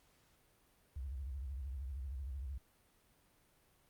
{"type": "tone with vibrato", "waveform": "sine", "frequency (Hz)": 66.9, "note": "C2", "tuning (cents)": 39, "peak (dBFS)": -40, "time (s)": [0.96, 2.58], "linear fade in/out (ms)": 5, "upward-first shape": "sine", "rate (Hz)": 13, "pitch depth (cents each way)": 180, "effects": ["pink hiss -71 dBFS RMS until 3.89 s", "Opus 48 kbps"]}